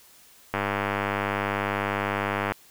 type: click train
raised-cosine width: 0.5 ms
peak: -10 dBFS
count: 199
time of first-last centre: 0.54-2.52 s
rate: 100 Hz
effects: white hiss -54 dBFS RMS until 2.7 s

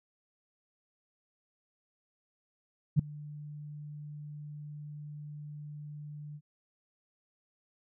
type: tone with ADSR envelope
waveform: sine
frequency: 148.4 Hz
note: D3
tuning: 18 cents sharp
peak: -17 dBFS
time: 2.96-6.41 s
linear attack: 32 ms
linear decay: 4 ms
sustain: -24 dB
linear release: 55 ms
effects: none

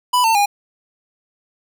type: tone with pitch steps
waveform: square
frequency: 992 / 899.2 / 815.1 Hz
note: B5 / A5 / G#5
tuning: +7 / +37 / -33 cents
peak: -13 dBFS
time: 0.13-0.46 s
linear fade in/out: 10 ms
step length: 110 ms
effects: none

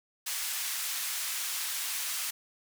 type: band-pass noise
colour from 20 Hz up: white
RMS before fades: -34 dBFS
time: 0.26-2.31 s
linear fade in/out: 10 ms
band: 1300 to 15000 Hz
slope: 12 dB/octave
effects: none

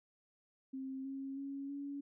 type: tone with pitch steps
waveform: sine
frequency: 265.5 / 270.9 / 276.5 / 282.1 Hz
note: C4 / C#4 / C#4 / C#4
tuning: +25 / -40 / -4 / +30 cents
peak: -40 dBFS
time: 0.73-2.01 s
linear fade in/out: 10 ms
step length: 320 ms
effects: none

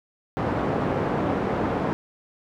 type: band-pass noise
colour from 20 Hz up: pink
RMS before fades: -25 dBFS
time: 0.37-1.93 s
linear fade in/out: 0 ms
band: 130 to 1000 Hz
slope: 12 dB/octave
effects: none

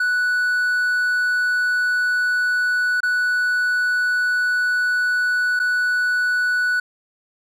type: tone with dropouts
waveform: triangle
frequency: 1480 Hz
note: F#6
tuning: in tune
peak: -15 dBFS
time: 0-6.8 s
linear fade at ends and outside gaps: 5 ms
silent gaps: 3.005-3.031 / 5.593-5.598 s
effects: none

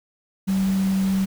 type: tone in noise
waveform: sine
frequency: 191.9 Hz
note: G3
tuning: 37 cents flat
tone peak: -18 dBFS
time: 0.47-1.26 s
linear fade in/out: 20 ms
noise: pink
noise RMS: -36 dBFS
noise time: 0.47-1.26 s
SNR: +15 dB
effects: none

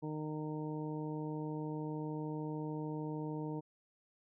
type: harmonic tone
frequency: 153.4 Hz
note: D#3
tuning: 24 cents flat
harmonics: 1 / 2 / 3 / 4 / 5 / 6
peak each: -41 / -41 / -45 / -53 / -56 / -49 dBFS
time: 0.02-3.61 s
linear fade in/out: 20 ms
effects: none

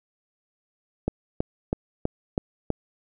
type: click train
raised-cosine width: 2 ms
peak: -10 dBFS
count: 6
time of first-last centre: 1.08-2.703 s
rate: 3.08 Hz
effects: none

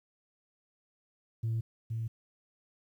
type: tone with echo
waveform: sine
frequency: 113.2 Hz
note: A2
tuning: 50 cents sharp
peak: -27 dBFS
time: 1.43-1.61 s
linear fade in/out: 10 ms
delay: 470 ms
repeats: 1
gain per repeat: -4 dB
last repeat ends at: 2.08 s
effects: tanh soft clip ceiling -27 dBFS + 11-bit

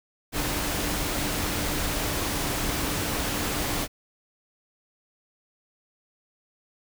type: tone in noise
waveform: sine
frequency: 294.7 Hz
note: D4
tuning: 6 cents sharp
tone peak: -37 dBFS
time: 0.32-3.88 s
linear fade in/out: 50 ms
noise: pink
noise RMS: -28 dBFS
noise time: 0.32-3.88 s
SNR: -12 dB
effects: none

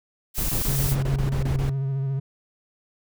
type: noise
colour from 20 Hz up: blue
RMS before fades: -28 dBFS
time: 0.34-0.96 s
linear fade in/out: 50 ms
type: noise bursts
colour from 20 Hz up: brown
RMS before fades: -26 dBFS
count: 10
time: 0.38-1.696 s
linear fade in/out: 2 ms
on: 110 ms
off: 24 ms
type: tone with vibrato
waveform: triangle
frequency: 135.8 Hz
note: C#3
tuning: 35 cents flat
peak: -21 dBFS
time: 0.67-2.2 s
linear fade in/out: 10 ms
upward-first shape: sine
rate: 14 Hz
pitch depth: 33 cents each way
effects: none

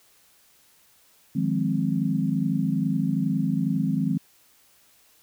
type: chord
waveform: sine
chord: F minor seventh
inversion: third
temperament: equal with one note detuned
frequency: 155.56 / 177.97 / 207.7 / 261.6 Hz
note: Eb3 / F3 / Ab3 / C4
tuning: 0 / +33 / 0 / 0 cents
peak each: -27 dBFS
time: 1.35-4.18 s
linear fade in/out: 10 ms
effects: white hiss -59 dBFS RMS until 5.22 s

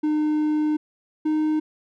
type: tone pair in turn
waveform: triangle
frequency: 304.2 / 308.6 Hz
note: D#4 / D#4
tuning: -39 / -14 cents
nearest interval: unison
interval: 25 cents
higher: second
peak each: -17 dBFS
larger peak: neither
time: 0.03-0.77 / 1.25-1.6 s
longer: first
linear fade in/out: 10 ms
effects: none

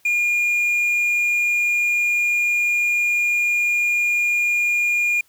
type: tone with quantisation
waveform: triangle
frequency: 2422 Hz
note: D#7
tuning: 47 cents flat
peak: -15 dBFS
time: 0.05-5.21 s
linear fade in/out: 5 ms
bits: 7
effects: white hiss -59 dBFS RMS until 5.28 s

